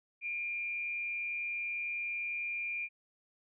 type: tone with frequency modulation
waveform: sine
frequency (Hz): 2400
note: D7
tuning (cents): +37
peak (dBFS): -34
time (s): 0.21-2.89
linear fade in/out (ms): 50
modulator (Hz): 149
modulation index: 0.36
effects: none